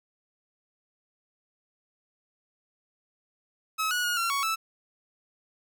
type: tone with pitch steps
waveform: sawtooth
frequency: 1286 / 1460 / 1439 / 1366 / 1116 / 1315 Hz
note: E6 / F#6 / F#6 / F6 / C#6 / E6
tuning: -43 / -24 / -49 / -39 / +11 / -5 cents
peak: -22 dBFS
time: 3.78-4.56 s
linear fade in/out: 20 ms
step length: 130 ms
effects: none